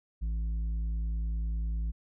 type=tone with tanh clipping; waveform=sine; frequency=55 Hz; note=A1; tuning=in tune; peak=-30 dBFS; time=0.21-1.92 s; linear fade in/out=20 ms; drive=6 dB; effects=none